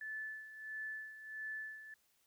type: tone with tremolo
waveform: sine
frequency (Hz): 1743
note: A6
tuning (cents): -17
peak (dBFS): -40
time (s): 0.01-1.94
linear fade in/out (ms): 2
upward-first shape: sine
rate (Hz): 1.5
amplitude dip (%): 70
effects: white hiss -75 dBFS RMS until 2.26 s